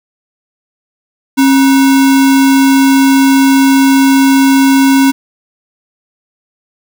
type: tone with sample-and-hold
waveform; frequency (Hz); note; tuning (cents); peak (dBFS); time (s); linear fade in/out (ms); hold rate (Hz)
sine; 270; C#4; -45; -4; 1.37-5.12; 20; 1225
effects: none